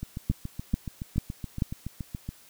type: two click trains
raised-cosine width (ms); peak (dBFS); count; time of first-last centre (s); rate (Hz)
5; -12 / -21; 4 / 17; 0.3-1.622 / 0.03-2.29; 2.27 / 7.08
effects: white hiss -55 dBFS RMS until 2.49 s